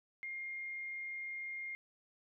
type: tone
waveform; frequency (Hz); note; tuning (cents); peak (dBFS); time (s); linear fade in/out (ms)
sine; 2123; C7; +25; -40; 0.23-1.75; 0
effects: none